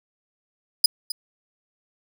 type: tone with echo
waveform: sawtooth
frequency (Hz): 4978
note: D#8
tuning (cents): 0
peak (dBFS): -8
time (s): 0.84-0.86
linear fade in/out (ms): 5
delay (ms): 260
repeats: 1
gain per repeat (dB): -14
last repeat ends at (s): 1.12
effects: none